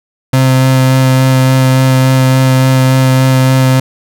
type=tone with vibrato; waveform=35% pulse; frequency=130.81 Hz; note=C3; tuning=in tune; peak=-4 dBFS; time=0.33-3.8 s; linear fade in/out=5 ms; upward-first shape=sine; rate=3.5 Hz; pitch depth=10 cents each way; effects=none